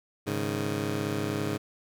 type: chord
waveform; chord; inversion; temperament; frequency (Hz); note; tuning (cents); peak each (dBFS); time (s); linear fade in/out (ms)
15% pulse; Ab suspended fourth; none; just; 103.83 / 138.43 / 155.74; Ab2 / Db3 / Eb3; 0 / -2 / +2; -26 / -27 / -30; 0.26-1.58; 20
effects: none